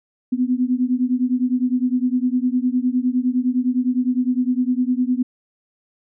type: beating tone pair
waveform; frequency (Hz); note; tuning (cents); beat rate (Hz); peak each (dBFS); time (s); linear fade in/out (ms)
sine; 246.9 / 256.7; B3 / C4; 0 / -33; 9.8; -19 / -20; 0.32-5.23; 10
effects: none